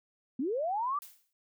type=linear sweep; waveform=sine; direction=up; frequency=233.1 to 1199 Hz; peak=-29 dBFS; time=0.39-0.99 s; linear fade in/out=5 ms
type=noise with exponential decay; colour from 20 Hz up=blue; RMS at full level=-45 dBFS; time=1.02-1.33 s; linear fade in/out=1 ms; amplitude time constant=67 ms
effects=none